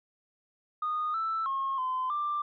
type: tone with pitch steps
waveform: sine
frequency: 1232 / 1323 / 1081 / 1026 / 1183 Hz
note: D#6 / E6 / C#6 / C6 / D6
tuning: -17 / +6 / -44 / -34 / +12 cents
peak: -27 dBFS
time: 0.82-2.42 s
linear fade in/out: 5 ms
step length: 320 ms
effects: tanh soft clip ceiling -24 dBFS